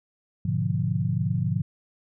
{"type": "chord", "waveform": "sine", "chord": "G# diminished seventh", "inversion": "none", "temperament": "equal", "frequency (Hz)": [103.83, 123.47, 146.83, 174.61], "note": ["G#2", "B2", "D3", "F3"], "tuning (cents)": [0, 0, 0, 0], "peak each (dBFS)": -28, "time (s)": [0.45, 1.62], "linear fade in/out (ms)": 5, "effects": []}